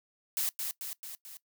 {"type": "noise with echo", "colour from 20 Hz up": "blue", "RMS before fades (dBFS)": -31, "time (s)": [0.37, 0.49], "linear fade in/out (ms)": 0, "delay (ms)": 220, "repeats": 4, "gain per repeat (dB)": -4, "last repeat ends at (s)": 1.37, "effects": ["noise-tail reverb RT60 0.1 s tail -19 dB re dry"]}